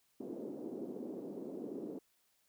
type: band-pass noise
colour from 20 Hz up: white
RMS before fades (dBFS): -44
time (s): 0.2-1.99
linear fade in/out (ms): 5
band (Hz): 230 to 400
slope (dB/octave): 24
effects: white hiss -75 dBFS RMS until 2.48 s